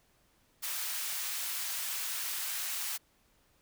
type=high-pass noise; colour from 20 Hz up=white; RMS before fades=-36 dBFS; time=0.62-2.98 s; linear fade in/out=20 ms; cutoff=1100 Hz; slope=12 dB/octave; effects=pink hiss -69 dBFS RMS until 3.61 s